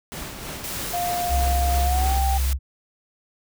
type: noise with tremolo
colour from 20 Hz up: pink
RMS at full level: -32 dBFS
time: 0.12-2.19 s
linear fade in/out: 0 ms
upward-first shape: triangle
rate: 3.2 Hz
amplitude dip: 50%
type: noise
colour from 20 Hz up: white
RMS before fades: -32 dBFS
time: 0.64-2.53 s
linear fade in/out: 0 ms
type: tone with pitch glide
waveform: sine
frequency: 705 to 782.2 Hz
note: F5 to G5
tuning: +16 to -4 cents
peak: -23 dBFS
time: 0.93-2.38 s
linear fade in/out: 10 ms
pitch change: +180 cents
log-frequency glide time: 1.83-2.15 s
type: tone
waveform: sine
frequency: 66.5 Hz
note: C2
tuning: 29 cents sharp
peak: -19 dBFS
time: 1.28-2.59 s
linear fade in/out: 50 ms
effects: none